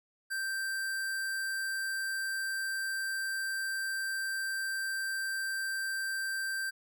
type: tone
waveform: square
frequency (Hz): 1568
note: G6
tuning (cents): 0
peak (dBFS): -33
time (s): 0.3-6.71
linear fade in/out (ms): 20
effects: none